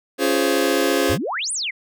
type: chord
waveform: sawtooth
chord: Db major seventh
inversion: none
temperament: just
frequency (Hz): 277.2 / 346.5 / 415.8 / 519.7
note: Db4 / F4 / Ab4 / C5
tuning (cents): 0 / -14 / +2 / -12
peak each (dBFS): -18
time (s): 0.18-1.18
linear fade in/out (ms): 50
type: exponential two-way sweep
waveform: sine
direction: up then down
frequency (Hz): 67.1 to 10000 to 1918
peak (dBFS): -22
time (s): 1.09-1.71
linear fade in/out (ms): 10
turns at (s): 1.52
effects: none